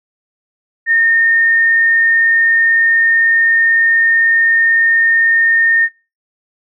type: tone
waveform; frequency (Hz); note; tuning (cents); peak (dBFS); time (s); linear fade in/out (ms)
sine; 1829; A#6; -33; -8; 0.86-5.89; 50
effects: noise-tail reverb RT60 0.3 s tail -20 dB re dry